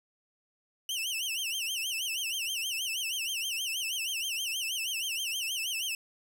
sawtooth tone with vibrato, 2881 Hz, F#7, 47 cents flat, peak -28 dBFS, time 0.89-5.95 s, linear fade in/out 2 ms, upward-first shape sine, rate 6.3 Hz, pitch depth 180 cents each way, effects none

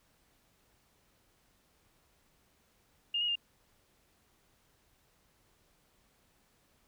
sine tone with pitch steps, 2826 / 2886 / 2809 Hz, F7 / F#7 / F7, +20 / -44 / +9 cents, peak -29 dBFS, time 3.14-3.356 s, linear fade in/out 5 ms, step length 72 ms, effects pink hiss -70 dBFS RMS until 6.87 s

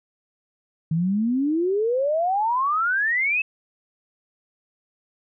sine exponential sweep, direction up, 155.56 to 2641 Hz, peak -19 dBFS, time 0.91-3.42 s, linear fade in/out 5 ms, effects none

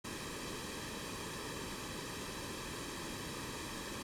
pink noise with comb filter, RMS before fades -43 dBFS, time 0.04-4.03 s, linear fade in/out 10 ms, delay 1.4 ms, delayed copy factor -0.65, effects low-pass 10000 Hz 12 dB/octave

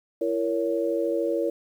sine chord, A# diminished, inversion second, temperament just, 335.6 / 466.2 / 559.4 Hz, E4 / A#4 / C#5, +31 / 0 / +16 cents, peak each -27 dBFS, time 0.21-1.5 s, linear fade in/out 5 ms, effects 9-bit

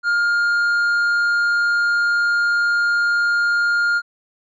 sine tone with tanh clipping, 1411 Hz, F6, 17 cents sharp, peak -16 dBFS, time 0.03-4.02 s, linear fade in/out 50 ms, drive 5 dB, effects none

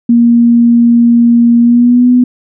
sine tone with pitch glide, 235.8 to 247.8 Hz, A#3 to B3, +20 to +6 cents, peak -3 dBFS, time 0.09-2.24 s, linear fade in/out 5 ms, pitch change +86 cents, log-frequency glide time 1.6-2.09 s, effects none

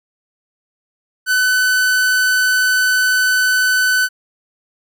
45% pulse tone, 1506 Hz, F#6, 30 cents sharp, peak -12 dBFS, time 1.26-4.09 s, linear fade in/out 50 ms, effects none

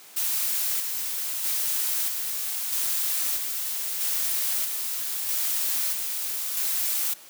blue noise with tremolo, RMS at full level -26 dBFS, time 0.16-7.14 s, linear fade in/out 10 ms, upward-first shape square, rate 0.78 Hz, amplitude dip 35%, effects white hiss -48 dBFS RMS until 7.29 s + high-pass 200 Hz 12 dB/octave

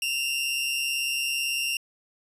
sawtooth tone pair together, 2656 / 2794 Hz, E7 / F7, +12 / 0 cents, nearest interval minor second, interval 88 cents, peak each -29 / -23 dBFS, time 0.02-1.77 s, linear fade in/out 2 ms, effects resampled to 32000 Hz

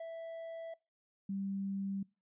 triangle / sine tone pair in turn, 659.3 / 196.01 Hz, E5 / G3, 0 / 0 cents, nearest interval octave + major sixth, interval 2100 cents, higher first, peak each -39 / -35 dBFS, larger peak second, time 0-0.74 / 1.29-2.03 s, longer neither, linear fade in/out 5 ms, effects noise-tail reverb RT60 0.3 s tail -25 dB re dry + resampled to 8000 Hz

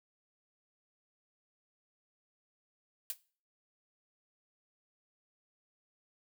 blue noise with exponential decay, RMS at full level -32 dBFS, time 3.1-3.17 s, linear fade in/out 1 ms, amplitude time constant 15 ms, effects noise-tail reverb RT60 0.4 s tail -19 dB re dry

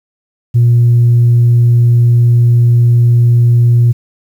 sine tone, 119.3 Hz, A#2, 41 cents sharp, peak -3 dBFS, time 0.54-3.93 s, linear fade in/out 20 ms, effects tanh soft clip ceiling -2 dBFS + 7-bit

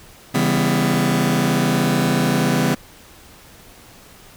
sawtooth chord, C# half-diminished seventh, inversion none, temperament just, 138.59 / 166.31 / 199.57 / 249.5 Hz, C#3 / E3 / G3 / B3, 0 / +16 / +31 / +18 cents, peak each -18 / -17 / -18 / -16 dBFS, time 0.34-2.75 s, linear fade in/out 10 ms, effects pink hiss -45 dBFS RMS until 4.36 s

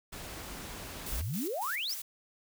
pink noise, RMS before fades -43 dBFS, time 0.12-1.22 s, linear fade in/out 10 ms
blue noise with tremolo, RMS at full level -40 dBFS, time 1.06-2.02 s, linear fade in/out 5 ms, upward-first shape square, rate 3.6 Hz, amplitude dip 60%
sine exponential sweep, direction up, 42.68 to 6272 Hz, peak -32 dBFS, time 1.11-1.95 s, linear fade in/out 20 ms
effects none

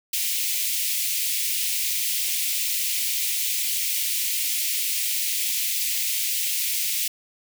white high-pass noise, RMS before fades -25 dBFS, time 0.13-7.08 s, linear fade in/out 5 ms, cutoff 2100 Hz, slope 48 dB/octave, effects none

